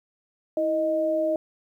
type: tone pair together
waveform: sine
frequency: 325.2 / 622.3 Hz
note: E4 / D#5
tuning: -23 / 0 cents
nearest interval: major seventh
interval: 1123 cents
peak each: -28 / -22 dBFS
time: 0.57-1.36 s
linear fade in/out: 2 ms
effects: 10-bit